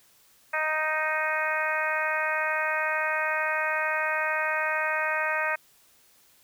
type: harmonic tone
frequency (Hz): 311.1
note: D#4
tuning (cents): 0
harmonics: 2 / 3 / 4 / 5 / 6 / 7 / 8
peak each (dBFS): -32 / -33 / -33 / -30 / -31 / -35 / -34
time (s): 0.53-5.56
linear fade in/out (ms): 10
effects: white hiss -60 dBFS RMS until 6.43 s